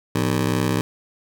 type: ring-modulated tone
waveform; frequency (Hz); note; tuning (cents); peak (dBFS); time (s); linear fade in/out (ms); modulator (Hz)
20% pulse; 140; C#3; +18; -11; 0.15-0.81; 0; 31.7
effects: none